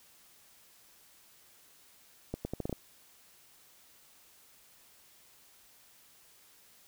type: accelerating click train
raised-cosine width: 2 ms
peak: -21 dBFS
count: 7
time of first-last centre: 2.34-2.727 s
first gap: 110 ms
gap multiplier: 0.78
effects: white hiss -61 dBFS RMS until 6.87 s